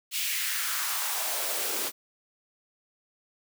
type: noise with high-pass filter sweep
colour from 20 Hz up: white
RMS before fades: -30 dBFS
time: 0.11-1.92 s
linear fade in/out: 50 ms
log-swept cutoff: 2900 to 300 Hz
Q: 2.2
effects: none